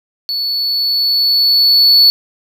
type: tone with level ramp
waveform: triangle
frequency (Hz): 4435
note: C#8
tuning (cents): 0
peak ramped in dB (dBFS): -15 to -3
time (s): 0.29-2.1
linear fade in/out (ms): 0
effects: none